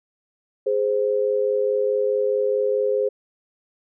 sine tone pair together, 415.3 / 520 Hz, G#4 / C5, 0 / -11 cents, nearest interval major third, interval 389 cents, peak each -21 dBFS, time 0.66-3.09 s, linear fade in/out 10 ms, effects none

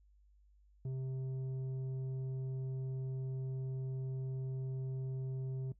sine tone with tanh clipping, 131.4 Hz, C3, 8 cents sharp, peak -38 dBFS, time 0.85-5.72 s, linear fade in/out 2 ms, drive 7 dB, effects noise-tail reverb RT60 0.1 s tail -18 dB re dry + added 50 Hz sine -63 dBFS peak until 5.79 s

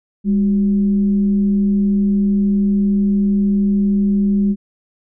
sine tone with frequency modulation, 201.5 Hz, G3, 48 cents sharp, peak -12 dBFS, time 0.24-4.56 s, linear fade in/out 50 ms, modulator 170 Hz, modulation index 0.25, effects none

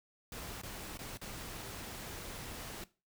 pink noise with dropouts, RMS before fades -45 dBFS, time 0.32-2.84 s, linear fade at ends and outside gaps 2 ms, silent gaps 0.616-0.633 / 0.974-0.99 / 1.173-1.214 s, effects noise-tail reverb RT60 0.3 s tail -18 dB re dry

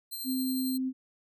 5% pulse tone with tremolo, 4140 Hz, C8, 19 cents flat, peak -28 dBFS, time 0.11-0.78 s, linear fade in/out 20 ms, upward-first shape sine, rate 11 Hz, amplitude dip 30%
sine tone, 260 Hz, C4, 11 cents flat, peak -28 dBFS, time 0.24-0.93 s, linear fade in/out 50 ms
effects none

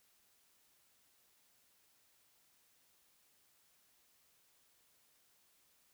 silence, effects white hiss -72 dBFS RMS until 5.93 s

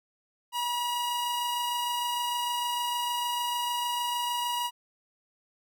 45% pulse tone pair together, 966.2 / 2872 Hz, B5 / F7, -38 / +48 cents, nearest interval octave + perfect fifth, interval 1886 cents, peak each -29 / -34 dBFS, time 0.52-4.71 s, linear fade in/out 50 ms, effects none

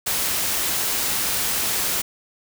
white noise, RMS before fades -23 dBFS, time 0.06-2.02 s, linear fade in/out 10 ms, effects none

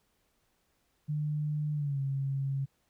sine tone with pitch glide, 150 to 136.76 Hz, D3 to C#3, +37 to -23 cents, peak -29 dBFS, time 1.08-2.66 s, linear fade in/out 20 ms, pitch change -160 cents, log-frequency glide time 1.74-2 s, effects pink hiss -74 dBFS RMS until 2.89 s

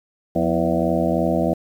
harmonic tone with a mistuned harmonic, 83 Hz, E2, 12 cents sharp, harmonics 1 / 2 / 3 / 4 / 6 / 7 / 8 / 9, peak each -31 / -23 / -25 / -24 / -26 / -25 / -24 / -30 dBFS, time 0.35-1.54 s, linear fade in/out 10 ms, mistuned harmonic 2, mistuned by +110 cents, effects 8-bit

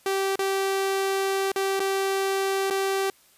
sawtooth tone with dropouts, 388.5 Hz, G4, 16 cents flat, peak -19 dBFS, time 0.06-3.1 s, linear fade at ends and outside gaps 2 ms, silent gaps 0.357-0.391 / 1.518-1.56 / 1.795-1.801 / 2.701-2.707 s, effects white hiss -58 dBFS RMS until 3.37 s + resampled to 32000 Hz

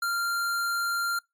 square tone, 1389 Hz, F6, 10 cents flat, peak -26 dBFS, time 0.02-1.19 s, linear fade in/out 5 ms, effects noise-tail reverb RT60 0.2 s tail -25 dB re dry + MP3 96 kbps

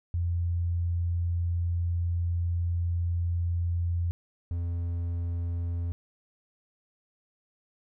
sine / triangle tone pair in turn, 86.2 / 85.89 Hz, F2 / F2, -22 / -28 cents, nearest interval unison, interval 6 cents, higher first, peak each -25 / -26 dBFS, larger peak first, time 0.14-4.11 / 4.51-5.92 s, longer first, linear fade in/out 0 ms, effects none

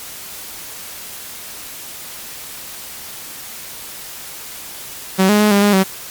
sawtooth tone with pitch steps, 189.4 / 208.6 / 210.9 / 201.4 / 205.3 / 190.5 Hz, F#3 / G#3 / G#3 / G3 / G#3 / G3, +41 / +8 / +27 / +47 / -20 / -49 cents, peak -6 dBFS, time 5.18-5.84 s, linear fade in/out 20 ms, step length 110 ms, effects white hiss -32 dBFS RMS until 6.1 s + MP3 96 kbps

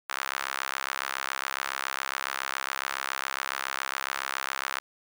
sawtooth tone with high-pass filter, 67.2 Hz, C2, 47 cents sharp, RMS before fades -33 dBFS, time 0.09-4.8 s, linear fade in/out 10 ms, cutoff 1300 Hz, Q 1.8, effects none

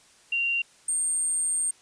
sine tone pair in turn, 2766 / 8633 Hz, F7 / C#9, -17 / -47 cents, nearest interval octave + minor sixth, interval 1970 cents, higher second, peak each -23 dBFS, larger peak neither, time 0.32-0.62 / 0.88-1.71 s, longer second, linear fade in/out 5 ms, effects white hiss -57 dBFS RMS until 1.81 s + resampled to 22050 Hz

